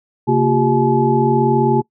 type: tone cluster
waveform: sine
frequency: 134.8 / 229.7 / 357.4 / 396.8 / 856 Hz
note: C#3 / A#3 / F4 / G4 / A5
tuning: -48 / -25 / +40 / +21 / -48 cents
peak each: -18 dBFS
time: 0.27-1.82 s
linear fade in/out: 20 ms
effects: noise-tail reverb RT60 0.1 s tail -23 dB re dry